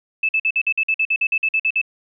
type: tone bursts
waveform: sine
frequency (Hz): 2621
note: E7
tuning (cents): -11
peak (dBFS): -15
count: 15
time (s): 0.23-1.815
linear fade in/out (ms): 5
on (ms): 59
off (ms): 50
effects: none